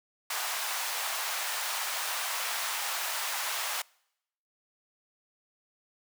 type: high-pass noise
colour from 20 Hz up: pink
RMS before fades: -33 dBFS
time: 0.3-3.82 s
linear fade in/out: 5 ms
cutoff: 770 Hz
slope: 24 dB/octave
effects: noise-tail reverb RT60 0.8 s tail -26 dB re dry